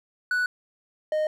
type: tone pair in turn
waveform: triangle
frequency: 1480 / 616.5 Hz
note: F#6 / D#5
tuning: 0 / -16 cents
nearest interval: octave + minor third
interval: 1516 cents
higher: first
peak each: -20 dBFS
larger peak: neither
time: 0.31-0.46 / 1.12-1.27 s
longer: neither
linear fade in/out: 2 ms
effects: none